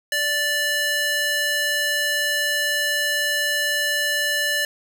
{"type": "tone with high-pass filter", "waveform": "square", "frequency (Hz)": 586, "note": "D5", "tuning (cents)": -4, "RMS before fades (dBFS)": -22, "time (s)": [0.12, 4.65], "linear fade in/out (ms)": 2, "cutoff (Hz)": 1500, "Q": 1.2, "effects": []}